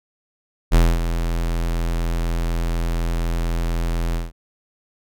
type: tone with ADSR envelope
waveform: square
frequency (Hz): 42.06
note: E1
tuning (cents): +36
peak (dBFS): -10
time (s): 0.71-4.32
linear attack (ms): 34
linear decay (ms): 240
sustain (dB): -10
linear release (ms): 170
effects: none

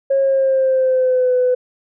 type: tone with pitch glide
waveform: sine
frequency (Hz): 544 to 501.7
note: C#5 to B4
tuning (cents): -33 to +27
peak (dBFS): -11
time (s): 0.1-1.55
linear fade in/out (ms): 10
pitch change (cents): -140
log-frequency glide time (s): 0.2-1.34
effects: tanh soft clip ceiling -8 dBFS

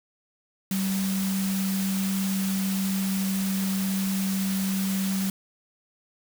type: tone in noise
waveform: sine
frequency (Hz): 192.6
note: G3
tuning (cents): -30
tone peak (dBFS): -24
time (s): 0.71-5.3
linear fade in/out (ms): 2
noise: white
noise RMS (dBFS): -34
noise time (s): 0.71-5.3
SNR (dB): +7
effects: none

